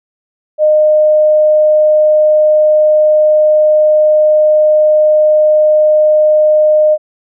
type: tone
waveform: sine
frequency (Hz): 612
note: D#5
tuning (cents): -29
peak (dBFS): -5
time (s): 0.58-6.98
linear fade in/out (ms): 50
effects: none